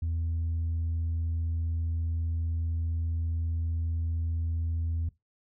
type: tone with tanh clipping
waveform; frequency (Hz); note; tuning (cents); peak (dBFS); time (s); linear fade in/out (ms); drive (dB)
sine; 82.41; E2; 0; -28; 0.02-5.09; 5; 1
effects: noise-tail reverb RT60 0.2 s tail -20 dB re dry